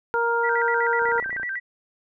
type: harmonic tone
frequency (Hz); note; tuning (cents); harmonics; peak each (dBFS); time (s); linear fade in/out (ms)
467.7; A#4; +6; 1 / 2 / 3; -24 / -24 / -24; 0.14-1.2; 0
type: tone with vibrato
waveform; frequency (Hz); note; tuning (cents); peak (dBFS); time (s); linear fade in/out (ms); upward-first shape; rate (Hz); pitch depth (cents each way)
sine; 1749; A6; -11; -26; 0.43-1.6; 20; square; 8; 190
type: click train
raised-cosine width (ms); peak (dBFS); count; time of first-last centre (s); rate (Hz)
1; -27; 13; 1.02-1.432; 29.1
effects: none